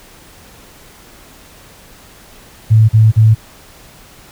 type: tone bursts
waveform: sine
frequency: 110 Hz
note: A2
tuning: in tune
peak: -4 dBFS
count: 3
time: 2.7-3.35 s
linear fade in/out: 20 ms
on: 190 ms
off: 40 ms
effects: pink hiss -41 dBFS RMS until 4.31 s